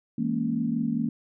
sine chord, A# half-diminished seventh, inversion second, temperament equal, 164.81 / 207.7 / 233.1 / 277.2 Hz, E3 / G#3 / A#3 / C#4, 0 / 0 / 0 / 0 cents, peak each -32 / -32 / -26 / -32 dBFS, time 0.18-1.09 s, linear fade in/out 5 ms, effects none

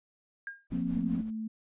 sine tone with exponential decay, 1616 Hz, G#6, 48 cents flat, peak -33 dBFS, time 0.47-0.67 s, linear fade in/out 1 ms, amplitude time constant 42 ms
brown noise with tremolo, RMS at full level -43 dBFS, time 0.7-1.31 s, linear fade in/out 20 ms, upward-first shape triangle, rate 5 Hz, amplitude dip 80%
sine chord, F suspended fourth, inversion none, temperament equal, 174.61 / 233.1 / 261.6 Hz, F3 / Bb3 / C4, 0 / 0 / 0 cents, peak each -33 dBFS, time 0.72-1.21 s, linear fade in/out 5 ms
sine tone, 220 Hz, A3, in tune, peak -33 dBFS, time 0.95-1.48 s, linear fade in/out 10 ms
effects resampled to 8000 Hz

